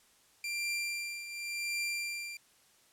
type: tone with tremolo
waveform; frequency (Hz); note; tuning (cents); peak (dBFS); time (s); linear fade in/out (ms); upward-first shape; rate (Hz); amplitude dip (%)
sawtooth; 2372; D7; +17; -28; 0.44-2.37; 2; triangle; 0.91; 70
effects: white hiss -65 dBFS RMS until 2.92 s + low-pass 11000 Hz 12 dB/octave